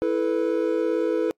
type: chord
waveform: triangle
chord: E suspended fourth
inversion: none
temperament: equal with one note detuned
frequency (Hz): 329.6 / 436 / 493.9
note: E4 / A4 / B4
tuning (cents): 0 / -16 / 0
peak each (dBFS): -23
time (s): 0.02-1.31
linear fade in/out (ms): 0
effects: noise-tail reverb RT60 0.1 s tail -25 dB re dry + AAC 48 kbps